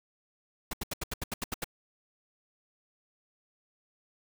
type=noise bursts; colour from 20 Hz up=pink; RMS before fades=-34 dBFS; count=10; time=0.71-1.643 s; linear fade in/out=5 ms; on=24 ms; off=77 ms; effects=none